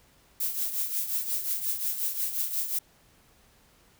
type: noise with tremolo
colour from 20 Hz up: violet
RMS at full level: -27 dBFS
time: 0.4-2.79 s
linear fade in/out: 5 ms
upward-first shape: triangle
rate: 5.6 Hz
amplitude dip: 70%
effects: pink hiss -61 dBFS RMS until 3.99 s